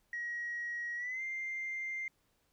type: tone with pitch glide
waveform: sine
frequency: 1900 to 2096 Hz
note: A#6 to C7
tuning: +33 to +2 cents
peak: -35 dBFS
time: 0.13-2.08 s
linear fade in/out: 2 ms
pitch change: +169 cents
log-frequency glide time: 0.96-1.22 s
effects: tanh soft clip ceiling -32 dBFS + pink hiss -75 dBFS RMS until 2.52 s